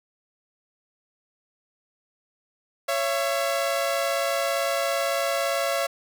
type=tone pair together; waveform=sawtooth; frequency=554.4 / 672.2 Hz; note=C#5 / E5; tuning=0 / +34 cents; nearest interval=minor third; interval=334 cents; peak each=-22 dBFS; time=2.88-5.87 s; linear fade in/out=10 ms; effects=8-bit